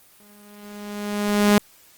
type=tone with exponential growth; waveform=sawtooth; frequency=206.4 Hz; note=G#3; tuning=10 cents flat; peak=-8 dBFS; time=0.2-1.58 s; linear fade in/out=2 ms; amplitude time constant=300 ms; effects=white hiss -53 dBFS RMS until 1.97 s + Opus 24 kbps